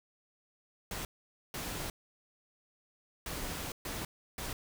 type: noise bursts at uneven times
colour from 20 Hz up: pink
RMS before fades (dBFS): -39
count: 5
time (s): 0.91-1.05 / 1.54-1.9 / 3.26-3.72 / 3.85-4.05 / 4.38-4.53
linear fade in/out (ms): 2
effects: none